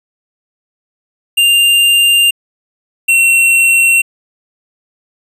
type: tone pair in turn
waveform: square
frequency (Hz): 2795 / 2722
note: F7 / F7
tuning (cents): +1 / -45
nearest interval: unison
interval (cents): 46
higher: first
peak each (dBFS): -7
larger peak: neither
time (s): 1.37-2.31 / 3.08-4.02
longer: neither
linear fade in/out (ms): 10
effects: resampled to 32000 Hz

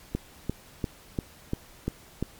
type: click train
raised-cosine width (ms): 3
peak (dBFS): -14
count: 7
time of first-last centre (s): 0.15-2.226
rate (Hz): 2.89
effects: pink hiss -52 dBFS RMS until 2.39 s + MP3 96 kbps

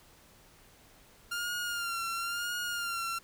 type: tone with vibrato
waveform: sawtooth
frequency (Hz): 1396.9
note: F6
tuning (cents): 0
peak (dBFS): -29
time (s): 1.31-3.19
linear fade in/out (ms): 10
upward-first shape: sine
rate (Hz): 0.98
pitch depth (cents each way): 49
effects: pink hiss -59 dBFS RMS until 3.23 s

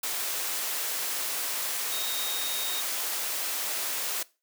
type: tone in noise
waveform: sine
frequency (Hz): 3729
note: A#7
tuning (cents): 0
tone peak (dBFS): -33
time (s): 1.92-2.81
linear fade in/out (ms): 5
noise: white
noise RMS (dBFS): -31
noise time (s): 0.03-4.23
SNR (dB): -5
effects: noise-tail reverb RT60 0.3 s tail -21 dB re dry + high-pass 400 Hz 12 dB/octave

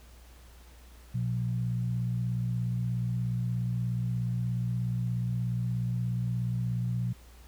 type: tone pair together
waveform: sine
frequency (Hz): 121.2 / 178.02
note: B2 / F3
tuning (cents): -32 / +33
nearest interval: perfect fifth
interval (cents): 665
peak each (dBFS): -28 / -35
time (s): 1.14-7.13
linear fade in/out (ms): 10
effects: added 60 Hz sine -50 dBFS peak until 7.47 s + pink hiss -58 dBFS RMS until 7.47 s

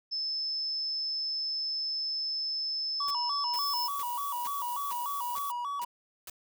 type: tone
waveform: sine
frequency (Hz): 5250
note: E8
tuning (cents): -8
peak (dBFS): -30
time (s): 0.11-3.88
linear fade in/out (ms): 20
type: tone with vibrato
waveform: triangle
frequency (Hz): 1046.5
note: C6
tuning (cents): 0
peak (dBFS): -30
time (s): 3-5.85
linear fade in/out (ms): 5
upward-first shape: square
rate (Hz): 3.4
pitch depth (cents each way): 140
type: noise bursts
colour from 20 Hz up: white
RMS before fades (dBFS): -43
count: 8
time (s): 3.08-6.298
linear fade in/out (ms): 0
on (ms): 26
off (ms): 430
type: noise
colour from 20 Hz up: violet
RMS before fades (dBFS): -41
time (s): 3.56-5.52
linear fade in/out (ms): 10
effects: none

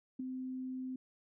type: tone with ADSR envelope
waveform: sine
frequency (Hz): 257.9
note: C4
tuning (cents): -25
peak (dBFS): -33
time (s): 0.19-0.96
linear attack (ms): 9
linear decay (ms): 5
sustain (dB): -5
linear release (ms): 4
effects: none

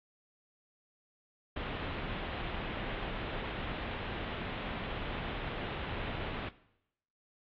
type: low-pass noise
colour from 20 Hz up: pink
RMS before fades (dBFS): -39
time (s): 1.56-6.49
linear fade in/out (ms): 5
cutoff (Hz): 3500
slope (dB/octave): 48
effects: noise-tail reverb RT60 0.8 s tail -18 dB re dry + AAC 32 kbps

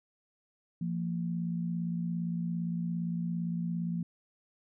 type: tone pair together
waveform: sine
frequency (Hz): 171.6 / 229.1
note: F3 / A#3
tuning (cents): -30 / -30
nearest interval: perfect fourth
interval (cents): 500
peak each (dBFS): -31 / -38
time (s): 0.81-4.03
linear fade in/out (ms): 5
effects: none

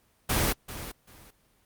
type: noise with echo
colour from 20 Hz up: pink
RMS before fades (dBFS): -25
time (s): 0.29-0.53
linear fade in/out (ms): 10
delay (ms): 390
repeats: 2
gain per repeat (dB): -13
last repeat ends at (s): 1.31
effects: pink hiss -66 dBFS RMS until 1.65 s + Opus 24 kbps

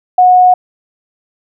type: tone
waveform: sine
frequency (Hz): 730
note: F#5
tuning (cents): -24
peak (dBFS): -3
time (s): 0.18-0.54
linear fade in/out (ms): 5
effects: none

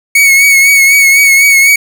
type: tone with vibrato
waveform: 45% pulse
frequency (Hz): 2214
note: C#7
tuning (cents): -3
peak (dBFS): -3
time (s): 0.15-1.76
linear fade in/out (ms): 5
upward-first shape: triangle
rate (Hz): 4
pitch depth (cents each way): 45
effects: none

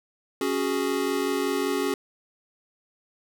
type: chord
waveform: square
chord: C# suspended fourth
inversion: none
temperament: equal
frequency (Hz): 277.2 / 370 / 415.3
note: C#4 / F#4 / G#4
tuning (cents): 0 / 0 / 0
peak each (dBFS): -29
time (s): 0.41-1.94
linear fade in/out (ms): 2
effects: none

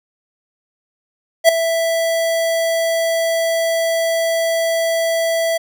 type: tone with ADSR envelope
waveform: square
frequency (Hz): 660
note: E5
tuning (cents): +2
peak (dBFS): -4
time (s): 1.44-5.58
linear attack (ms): 48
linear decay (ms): 4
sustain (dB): -12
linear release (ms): 12
effects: none

